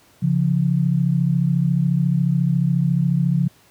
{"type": "tone pair together", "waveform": "sine", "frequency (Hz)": [138.5, 172.65], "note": ["C#3", "F3"], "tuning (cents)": [-1, -20], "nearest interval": "major third", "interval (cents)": 381, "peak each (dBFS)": -18, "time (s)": [0.22, 3.48], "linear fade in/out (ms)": 10, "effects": ["pink hiss -54 dBFS RMS until 3.7 s", "high-pass 80 Hz 12 dB/octave"]}